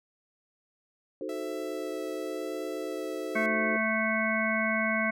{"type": "chord", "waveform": "sine", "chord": "D# diminished seventh", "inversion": "none", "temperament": "equal with one note detuned", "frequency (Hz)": [311.1, 370, 438.7, 523.3], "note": ["D#4", "F#4", "A4", "C5"], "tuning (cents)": [0, 0, -5, 0], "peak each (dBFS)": -38, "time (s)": [1.21, 3.77], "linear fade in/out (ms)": 2}
{"type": "tone with vibrato", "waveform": "sawtooth", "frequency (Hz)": 659.3, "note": "E5", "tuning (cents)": 0, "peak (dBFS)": -37, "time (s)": [1.29, 3.46], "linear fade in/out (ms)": 2, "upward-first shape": "sine", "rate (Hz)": 0.95, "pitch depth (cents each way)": 10}
{"type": "harmonic tone", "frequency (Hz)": 220, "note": "A3", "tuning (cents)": 0, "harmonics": [1, 3, 5, 7, 9, 10], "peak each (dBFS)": [-31, -32, -35, -32, -35, -31], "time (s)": [3.35, 5.11], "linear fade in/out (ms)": 10}
{"effects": []}